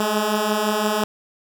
10% pulse beating tone pair, 207.7 / 213.5 Hz, G#3 / G#3, 0 / +48 cents, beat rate 5.8 Hz, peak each -17 / -12 dBFS, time 0-1.04 s, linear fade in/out 2 ms, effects none

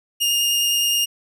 sawtooth tone with vibrato, 2830 Hz, F7, 22 cents sharp, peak -14 dBFS, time 0.2-1.06 s, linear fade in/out 20 ms, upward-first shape sine, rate 9.7 Hz, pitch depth 9 cents each way, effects none

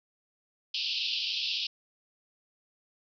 pink band-pass noise, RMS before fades -32 dBFS, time 0.74-1.67 s, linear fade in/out 5 ms, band 2600 to 5200 Hz, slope 96 dB/octave, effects none

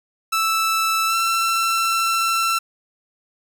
sawtooth tone with pitch glide, 1318.5 to 1343.1 Hz, E6 to E6, 0 to +32 cents, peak -14 dBFS, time 0.32-2.59 s, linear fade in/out 10 ms, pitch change +32 cents, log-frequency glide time 1.07-1.15 s, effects none

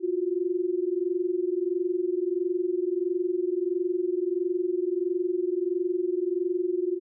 sine tone pair together, 347.4 / 368.9 Hz, F4 / F#4, -9 / -5 cents, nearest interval minor second, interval 104 cents, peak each -27 dBFS, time 0-7 s, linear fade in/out 50 ms, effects none

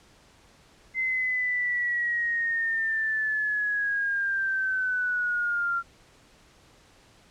sine linear sweep, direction down, 2068 to 1375 Hz, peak -24 dBFS, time 0.94-5.83 s, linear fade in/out 50 ms, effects pink hiss -57 dBFS RMS until 7.3 s + low-pass 8000 Hz 12 dB/octave

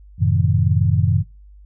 sine chord, F# diminished seventh, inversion none, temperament just, 92.5 / 111 / 133.2 / 159.84 Hz, F#2 / A2 / C3 / Eb3, 0 / +16 / +31 / +47 cents, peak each -17 / -19 / -20 / -21 dBFS, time 0.18-1.24 s, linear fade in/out 50 ms, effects noise-tail reverb RT60 0.3 s tail -25 dB re dry + added 50 Hz sine -41 dBFS peak until 1.65 s

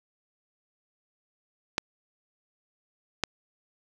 clicks, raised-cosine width 0.2 ms, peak -7 dBFS, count 2, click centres 1.781 / 3.237 s, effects none

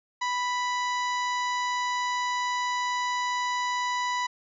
harmonic tone, 987.8 Hz, B5, in tune, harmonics 1 / 2 / 3 / 4 / 5 / 6 / 7, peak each -27 / -32 / -42 / -38 / -45 / -45 / -44 dBFS, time 0.21-4.27 s, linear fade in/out 10 ms, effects none

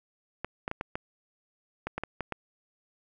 clicks, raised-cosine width 0.5 ms, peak -17 dBFS, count 10, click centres 0.446 / 0.679 / 0.714 / 0.811 / 0.955 / 1.87 / 1.98 / 2.036 / 2.207 / 2.323 s, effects none

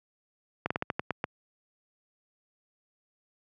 slowing click train, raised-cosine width 0.5 ms, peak -13 dBFS, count 8, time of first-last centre 0.66-1.241 s, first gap 45 ms, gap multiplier 1.2, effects high-pass 100 Hz 12 dB/octave

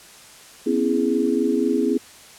sine chord, C# minor seventh, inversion third, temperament equal with one note detuned, 246.9 / 270.7 / 329.6 / 415.3 Hz, B3 / C#4 / E4 / G#4, 0 / -41 / 0 / 0 cents, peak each -23 dBFS, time 0.66-1.98 s, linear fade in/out 10 ms, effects white hiss -45 dBFS RMS until 2.38 s + low-pass 10000 Hz 12 dB/octave

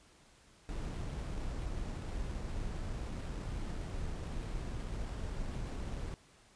brown noise with sample-and-hold, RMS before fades -39 dBFS, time 0.69-6.14 s, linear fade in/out 0 ms, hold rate 6300 Hz, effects pink hiss -63 dBFS RMS until 6.55 s + resampled to 22050 Hz

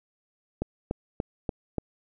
click train, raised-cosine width 2 ms, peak -14 dBFS, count 5, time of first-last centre 0.62-1.783 s, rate 3.44 Hz, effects none

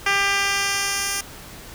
10% pulse tone with band-pass filter sweep, 397.7 Hz, G4, 25 cents sharp, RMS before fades -22 dBFS, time 0.06-1.21 s, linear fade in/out 5 ms, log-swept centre 2500 to 8700 Hz, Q 0.78, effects pink hiss -40 dBFS RMS until 1.74 s

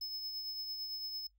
square tone with tremolo, 5200 Hz, E8, 24 cents flat, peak -38 dBFS, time 0.01-1.27 s, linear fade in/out 5 ms, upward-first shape triangle, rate 8.9 Hz, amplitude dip 45%, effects noise-tail reverb RT60 0.1 s tail -19 dB re dry + added 50 Hz sine -69 dBFS peak until 1.38 s

